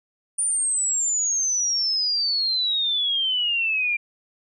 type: exponential sweep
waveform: sine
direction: down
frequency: 9397 to 2368 Hz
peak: -20 dBFS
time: 0.38-3.97 s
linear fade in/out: 10 ms
effects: none